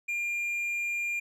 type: tone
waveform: triangle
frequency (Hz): 2400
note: D7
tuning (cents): +37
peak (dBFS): -27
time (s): 0.08-1.2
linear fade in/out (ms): 10
effects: none